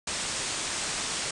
white low-pass noise, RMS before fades -32 dBFS, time 0.07-1.31 s, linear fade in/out 5 ms, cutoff 9200 Hz, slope 96 dB/octave, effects none

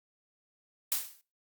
blue noise with exponential decay, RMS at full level -26 dBFS, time 0.92-1.21 s, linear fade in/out 0 ms, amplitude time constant 63 ms, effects noise-tail reverb RT60 0.3 s tail -19 dB re dry + Opus 48 kbps

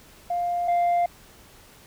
sine tone pair in turn, 701 / 697.7 Hz, F5 / F5, +6 / -2 cents, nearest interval unison, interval 8 cents, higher first, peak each -22 / -16 dBFS, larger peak second, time 0.3-0.68 / 0.68-1.06 s, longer neither, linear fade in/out 5 ms, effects tanh soft clip ceiling -18 dBFS + pink hiss -51 dBFS RMS until 1.86 s

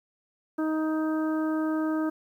harmonic tone, 313.4 Hz, D#4, 13 cents sharp, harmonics 1 / 2 / 3 / 4 / 5, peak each -25 / -35 / -40 / -38 / -41 dBFS, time 0.58-2.1 s, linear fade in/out 10 ms, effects 10-bit

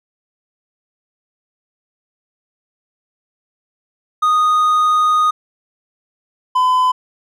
triangle tone pair in turn, 1239 / 1012.2 Hz, D#6 / B5, -8 / +42 cents, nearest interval major third, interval 350 cents, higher first, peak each -9 dBFS, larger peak neither, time 4.22-5.31 / 6.55-6.92 s, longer first, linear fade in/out 10 ms, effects none

